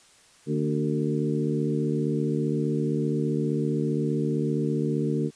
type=harmonic tone with a mistuned harmonic; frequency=75.2 Hz; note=D2; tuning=42 cents sharp; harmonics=2 / 3 / 4 / 5 / 6; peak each=-27 / -29 / -30 / -31 / -32 dBFS; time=0.46-5.31 s; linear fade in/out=50 ms; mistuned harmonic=4; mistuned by=-40 cents; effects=white hiss -56 dBFS RMS until 5.35 s + resampled to 22050 Hz